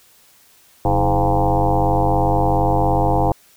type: tone with frequency modulation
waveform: sine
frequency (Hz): 415.3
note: G#4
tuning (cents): 0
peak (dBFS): -13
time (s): 0.85-3.32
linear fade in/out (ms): 2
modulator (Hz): 97.2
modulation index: 4.9
effects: white hiss -52 dBFS RMS until 3.56 s